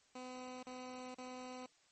15% pulse tone bursts, 253.4 Hz, B3, 45 cents sharp, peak -40 dBFS, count 3, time 0.15-1.662 s, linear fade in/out 5 ms, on 480 ms, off 36 ms, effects white hiss -71 dBFS RMS until 1.91 s + MP3 32 kbps

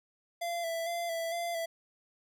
square tone with vibrato, 675 Hz, E5, 41 cents sharp, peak -33 dBFS, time 0.41-1.66 s, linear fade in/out 10 ms, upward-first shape square, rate 2.2 Hz, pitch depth 30 cents each way, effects none

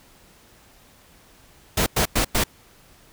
pink noise bursts, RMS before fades -20 dBFS, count 4, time 1.77-2.439 s, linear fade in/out 5 ms, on 93 ms, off 99 ms, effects pink hiss -53 dBFS RMS until 3.12 s

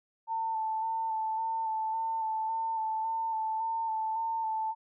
sine tone with vibrato, 890 Hz, A5, 20 cents sharp, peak -29 dBFS, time 0.27-4.75 s, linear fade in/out 50 ms, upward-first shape square, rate 1.8 Hz, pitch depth 19 cents each way, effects none

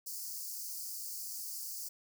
white high-pass noise, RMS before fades -42 dBFS, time 0.06-1.89 s, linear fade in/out 10 ms, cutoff 4500 Hz, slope 96 dB/octave, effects none

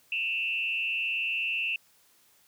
sine tone with frequency modulation, 2681 Hz, E7, 29 cents sharp, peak -27 dBFS, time 0.12-1.76 s, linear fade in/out 2 ms, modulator 172 Hz, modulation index 0.75, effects white hiss -63 dBFS RMS until 2.47 s + high-pass 60 Hz 12 dB/octave

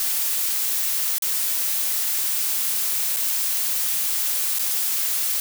blue noise with dropouts, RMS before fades -23 dBFS, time 0-5.4 s, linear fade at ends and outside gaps 1 ms, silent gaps 1.184-1.222 / 3.163-3.168 / 4.587-4.593 s, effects none

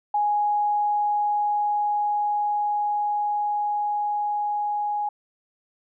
sine tone with level ramp, 830.6 Hz, G#5, in tune, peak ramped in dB -19 to -23 dBFS, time 0.14-5.09 s, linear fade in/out 5 ms, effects none

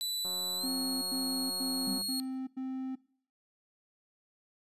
sawtooth tone with pitch glide, 3973 to 4308 Hz, B7 to C8, +10 to +50 cents, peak -30 dBFS, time 0.01-2.2 s, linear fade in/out 0 ms, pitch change +140 cents, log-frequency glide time 0.57-0.69 s
click train, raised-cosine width 1 ms, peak -34 dBFS, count 324, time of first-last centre 0.25-2.015 s, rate 183 Hz
triangle tone bursts, 261.6 Hz, C4, in tune, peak -32 dBFS, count 5, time 0.63-2.956 s, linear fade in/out 10 ms, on 390 ms, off 94 ms
sine tone with exponential decay, 196 Hz, G3, in tune, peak -32 dBFS, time 1.87-2.27 s, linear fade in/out 5 ms, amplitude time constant 86 ms
effects noise-tail reverb RT60 0.5 s tail -20 dB re dry + resampled to 32000 Hz

